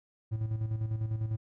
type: tone with tremolo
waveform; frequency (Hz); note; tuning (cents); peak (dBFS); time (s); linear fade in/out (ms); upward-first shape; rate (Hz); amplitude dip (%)
triangle; 110; A2; 0; -26; 0.31-1.37; 20; square; 10; 55
effects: none